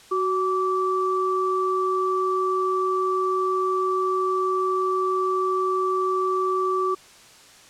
sine tone pair together, 372.8 / 1160.5 Hz, F#4 / D6, +13 / -21 cents, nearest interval octave + minor sixth, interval 1966 cents, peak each -23 dBFS, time 0.11-6.95 s, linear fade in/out 10 ms, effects white hiss -49 dBFS RMS until 7.69 s + low-pass 8000 Hz 12 dB/octave

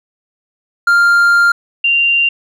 triangle / sine tone pair in turn, 1396.9 / 2776 Hz, F6 / F7, 0 / -11 cents, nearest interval octave, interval 1189 cents, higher second, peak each -5 / -9 dBFS, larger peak first, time 0.87-1.52 / 1.84-2.29 s, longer first, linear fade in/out 5 ms, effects none

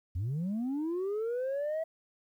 sine linear sweep, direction up, 80 to 654 Hz, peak -28 dBFS, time 0.15-1.84 s, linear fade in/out 10 ms, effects tanh soft clip ceiling -29 dBFS + 11-bit

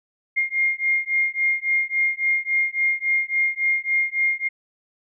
sine beating tone pair, 2123 / 2126.6 Hz, C7 / C7, +25 / +28 cents, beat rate 3.6 Hz, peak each -22 dBFS, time 0.36-4.49 s, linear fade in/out 20 ms, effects none

